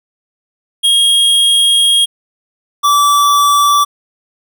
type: tone pair in turn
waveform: square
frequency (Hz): 3262 / 1157.3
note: G#7 / D6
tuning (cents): -32 / -26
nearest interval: octave + tritone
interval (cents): 1794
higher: first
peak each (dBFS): -8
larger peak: neither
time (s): 0.83-2.06 / 2.83-3.85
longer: first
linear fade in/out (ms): 20
effects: none